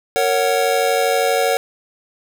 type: chord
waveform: square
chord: F# major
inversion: first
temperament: just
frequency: 462.5 / 555 / 740 Hz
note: A#4 / C#5 / F#5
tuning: -14 / +2 / 0 cents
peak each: -20 dBFS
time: 0.16-1.57 s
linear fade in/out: 0 ms
effects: none